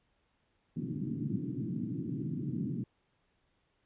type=band-pass noise; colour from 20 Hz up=pink; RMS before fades=-36 dBFS; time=0.76-2.84 s; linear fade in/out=5 ms; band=120 to 320 Hz; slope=48 dB/octave; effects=pink hiss -75 dBFS RMS until 3.85 s + resampled to 8000 Hz